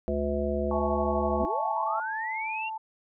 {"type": "harmonic tone", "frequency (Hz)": 71.9, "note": "D2", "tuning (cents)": -36, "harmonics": [1, 3, 5, 7, 9], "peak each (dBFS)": [-32, -32, -32, -32, -32], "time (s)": [0.08, 1.45], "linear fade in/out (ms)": 0}
{"type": "chord", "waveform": "sine", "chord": "A major seventh", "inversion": "second", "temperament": "equal with one note detuned", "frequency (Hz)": [659.3, 839.8, 880, 1108.7], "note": ["E5", "G#5", "A5", "C#6"], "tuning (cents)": [0, 19, 0, 0], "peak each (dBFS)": -34, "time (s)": [0.71, 2], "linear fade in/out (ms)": 2}
{"type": "linear sweep", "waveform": "sine", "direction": "up", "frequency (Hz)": [179.3, 2805], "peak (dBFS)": -32, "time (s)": [1.39, 2.7], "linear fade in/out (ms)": 20}
{"type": "tone", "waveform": "sine", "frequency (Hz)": 880, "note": "A5", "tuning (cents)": 0, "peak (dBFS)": -32, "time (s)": [1.5, 2.78], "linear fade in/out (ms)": 10}
{"effects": []}